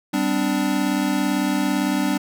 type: chord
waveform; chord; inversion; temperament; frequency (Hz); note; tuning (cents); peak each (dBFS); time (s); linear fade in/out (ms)
square; G suspended fourth; none; equal with one note detuned; 196 / 255.8 / 293.7; G3 / C4 / D4; 0 / -39 / 0; -25 / -25 / -23; 0.13-2.18; 10
effects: none